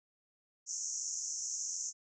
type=band-pass noise; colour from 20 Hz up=white; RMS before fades=-39 dBFS; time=0.66-1.93 s; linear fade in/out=50 ms; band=5700 to 7100 Hz; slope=96 dB/octave; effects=none